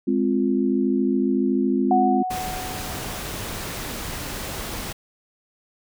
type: chord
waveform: sine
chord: F minor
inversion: first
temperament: equal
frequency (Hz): 207.7 / 261.6 / 349.2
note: Ab3 / C4 / F4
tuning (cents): 0 / 0 / 0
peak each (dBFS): -23 / -21 / -24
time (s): 0.07-2.23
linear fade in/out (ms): 10
type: tone with exponential decay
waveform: sine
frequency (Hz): 740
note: F#5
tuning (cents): 0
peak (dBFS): -15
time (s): 1.91-3.52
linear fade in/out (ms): 2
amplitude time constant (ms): 350
type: noise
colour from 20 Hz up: pink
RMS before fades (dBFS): -31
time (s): 2.3-4.93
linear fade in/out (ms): 10
effects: none